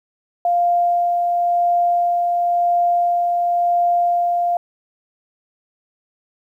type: tone with tremolo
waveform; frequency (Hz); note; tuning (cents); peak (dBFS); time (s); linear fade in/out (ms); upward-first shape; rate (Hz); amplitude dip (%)
sine; 698.5; F5; 0; -13; 0.45-4.57; 2; sine; 0.95; 25
effects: 9-bit